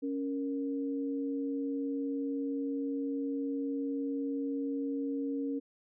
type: tone pair together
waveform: sine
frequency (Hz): 277.2 / 466.5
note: C#4 / A#4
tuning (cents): 0 / +1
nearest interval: major sixth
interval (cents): 901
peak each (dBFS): -32 / -39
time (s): 0.02-5.6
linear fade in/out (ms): 20
effects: none